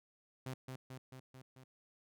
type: tone with echo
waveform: sawtooth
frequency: 130 Hz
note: C3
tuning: 11 cents flat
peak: -37 dBFS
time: 0.46-0.54 s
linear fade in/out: 5 ms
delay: 220 ms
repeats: 5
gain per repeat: -3 dB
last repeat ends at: 1.64 s
effects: none